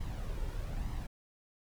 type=noise with flanger; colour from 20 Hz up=brown; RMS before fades=-37 dBFS; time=0-1.07 s; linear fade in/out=10 ms; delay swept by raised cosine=0.98 to 2.18 ms; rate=1.1 Hz; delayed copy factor=+0.5; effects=none